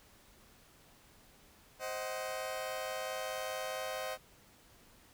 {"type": "chord", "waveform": "sawtooth", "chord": "C diminished", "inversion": "none", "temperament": "just", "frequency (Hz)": [523.3, 627.9, 753.5], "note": ["C5", "Eb5", "Gb5"], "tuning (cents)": [0, 16, 31], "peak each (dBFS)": [-37, -37, -40], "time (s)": [1.79, 4.18], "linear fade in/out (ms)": 50, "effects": ["pink hiss -62 dBFS RMS until 5.13 s"]}